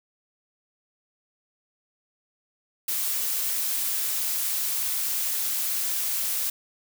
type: noise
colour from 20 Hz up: blue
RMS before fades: -27 dBFS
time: 2.88-6.5 s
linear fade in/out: 5 ms
effects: none